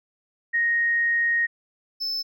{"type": "tone pair in turn", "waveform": ["sine", "triangle"], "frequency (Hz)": [1868, 5261], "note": ["A#6", "E8"], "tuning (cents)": [3, -4], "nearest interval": "octave + tritone", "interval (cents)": 1793, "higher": "second", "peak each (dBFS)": [-19, -24], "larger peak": "first", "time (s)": [[0.53, 1.47], [2, 2.23]], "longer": "first", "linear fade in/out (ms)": 20, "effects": []}